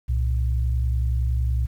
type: tone pair together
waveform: sine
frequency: 65 / 115.89 Hz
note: C2 / A#2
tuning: -11 / -10 cents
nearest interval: minor seventh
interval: 1001 cents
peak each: -20 / -27 dBFS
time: 0.08-1.67 s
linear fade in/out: 20 ms
effects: 9-bit